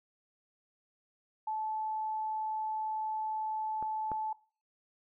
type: tone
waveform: sine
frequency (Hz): 869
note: A5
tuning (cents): -22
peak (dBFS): -32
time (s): 1.47-4.33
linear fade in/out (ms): 5
type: clicks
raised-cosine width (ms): 1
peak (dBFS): -30 / -25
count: 2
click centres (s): 3.826 / 4.117
effects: noise-tail reverb RT60 0.4 s tail -19 dB re dry